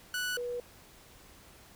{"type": "tone pair in turn", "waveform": ["sawtooth", "sine"], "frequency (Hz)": [1480, 486], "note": ["F#6", "B4"], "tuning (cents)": [0, -28], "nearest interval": "octave + perfect fifth", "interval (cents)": 1928, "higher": "first", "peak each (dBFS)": [-28, -33], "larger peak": "first", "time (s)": [[0.14, 0.37], [0.37, 0.6]], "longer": "neither", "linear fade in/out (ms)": 2, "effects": ["pink hiss -56 dBFS RMS until 1.75 s"]}